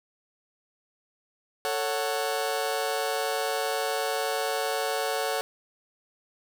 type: chord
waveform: sawtooth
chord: F# minor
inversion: first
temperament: just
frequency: 444 / 555 / 740 Hz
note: A4 / C#5 / F#5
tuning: +16 / +2 / 0 cents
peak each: -27 dBFS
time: 1.65-5.41 s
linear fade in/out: 0 ms
effects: none